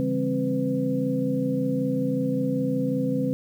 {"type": "tone cluster", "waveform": "sine", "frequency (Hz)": [140.9, 166.2, 199.8, 263.5, 502], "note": ["C#3", "E3", "G3", "C4", "B4"], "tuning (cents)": [29, 15, 33, 12, 28], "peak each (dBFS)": [-30, -33, -30, -25, -29], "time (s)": [0, 3.33], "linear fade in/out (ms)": 0, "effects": ["9-bit"]}